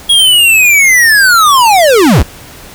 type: linear sweep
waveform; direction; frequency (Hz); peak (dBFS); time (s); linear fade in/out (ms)
square; down; 3322 to 38.89; -4; 0.09-2.23; 10
effects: pink hiss -32 dBFS RMS until 2.74 s